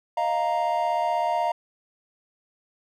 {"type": "chord", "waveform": "triangle", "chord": "Eb suspended second", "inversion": "none", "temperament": "equal", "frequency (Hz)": [622.3, 698.5, 932.3], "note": ["Eb5", "F5", "Bb5"], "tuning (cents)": [0, 0, 0], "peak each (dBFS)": [-27, -23, -24], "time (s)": [0.17, 1.52], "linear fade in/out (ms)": 5, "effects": []}